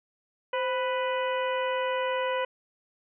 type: harmonic tone with a mistuned harmonic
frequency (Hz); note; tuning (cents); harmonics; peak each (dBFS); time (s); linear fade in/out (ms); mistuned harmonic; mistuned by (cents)
495.1; B4; +4; 1 / 2 / 3 / 4 / 5 / 6; -28 / -31 / -37 / -38 / -40 / -40; 0.53-2.45; 5; 1; +81
effects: none